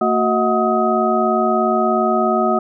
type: tone cluster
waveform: sine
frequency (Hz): 226 / 368.8 / 634 / 731 / 1262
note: A3 / F#4 / D#5 / F#5 / D#6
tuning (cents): +47 / -6 / +32 / -21 / +24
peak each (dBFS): -20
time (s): 0.01-2.59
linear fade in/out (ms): 5
effects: none